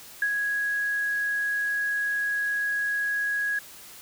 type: tone with ADSR envelope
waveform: sine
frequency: 1661.2 Hz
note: G#6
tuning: in tune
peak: -20 dBFS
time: 0.22-3.59 s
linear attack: 3 ms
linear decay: 56 ms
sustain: -4 dB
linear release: 4 ms
effects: white hiss -46 dBFS RMS until 4.01 s